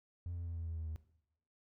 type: tone with pitch steps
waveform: triangle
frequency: 87.31 / 85.86 / 84.43 / 83.03 / 81.65 / 80.3 / 78.96 Hz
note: F2 / F2 / E2 / E2 / E2 / E2 / D#2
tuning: 0 / -29 / +42 / +13 / -16 / -45 / +26 cents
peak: -36 dBFS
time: 0.26-0.96 s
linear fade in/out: 0 ms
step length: 100 ms
effects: noise-tail reverb RT60 0.7 s tail -17 dB re dry + tanh soft clip ceiling -34 dBFS